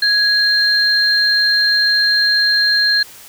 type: tone pair together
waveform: sine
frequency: 1661.2 / 4186 Hz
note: G#6 / C8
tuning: 0 / 0 cents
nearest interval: octave + major third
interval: 1600 cents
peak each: -15 / -13 dBFS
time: 0.02-3.03 s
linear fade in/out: 5 ms
effects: white hiss -39 dBFS RMS until 3.28 s